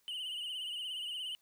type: tone with vibrato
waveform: triangle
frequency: 2960 Hz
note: F#7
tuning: in tune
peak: -36 dBFS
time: 0.08-1.35 s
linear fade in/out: 0 ms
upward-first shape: sine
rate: 17 Hz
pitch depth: 74 cents each way
effects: white hiss -73 dBFS RMS until 1.41 s